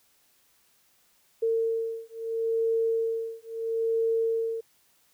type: beating tone pair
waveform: sine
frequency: 453.3 / 454.05 Hz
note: A#4 / A#4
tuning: -48 / -46 cents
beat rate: 0.75 Hz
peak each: -28 dBFS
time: 1.42-4.61 s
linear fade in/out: 10 ms
effects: white hiss -65 dBFS RMS until 5.13 s